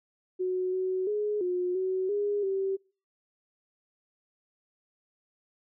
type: tone with pitch steps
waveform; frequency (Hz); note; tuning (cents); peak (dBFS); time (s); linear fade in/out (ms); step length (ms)
sine; 368.5 / 373 / 418.8 / 359.9 / 374.9 / 410 / 386.9; F#4 / F#4 / G#4 / F#4 / F#4 / G#4 / G4; -7 / +14 / +15 / -48 / +23 / -22 / -23; -26; 0.39-2.77; 20; 340
effects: noise-tail reverb RT60 0.4 s tail -26 dB re dry